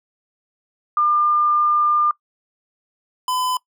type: tone pair in turn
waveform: sine / square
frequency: 1201 / 1009.9 Hz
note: D6 / B5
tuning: +38 / +38 cents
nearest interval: minor third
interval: 300 cents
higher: first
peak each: -14 / -20 dBFS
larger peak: first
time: 0.97-2.11 / 3.28-3.57 s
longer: first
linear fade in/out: 2 ms
effects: noise-tail reverb RT60 0.1 s tail -22 dB re dry